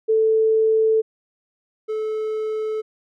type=tone pair in turn; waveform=sine / triangle; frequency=441 / 434.2 Hz; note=A4 / A4; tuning=+4 / -23 cents; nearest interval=unison; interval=27 cents; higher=first; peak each=-14 / -20 dBFS; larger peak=first; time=0.08-1.02 / 1.88-2.82 s; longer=neither; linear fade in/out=20 ms; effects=none